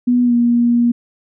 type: tone with pitch glide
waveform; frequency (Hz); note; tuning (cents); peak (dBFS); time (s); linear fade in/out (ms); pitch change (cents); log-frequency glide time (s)
sine; 245.2 to 238.2; B3 to A#3; -12 to +38; -10; 0.07-0.92; 10; -50; 0.24-0.34
effects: none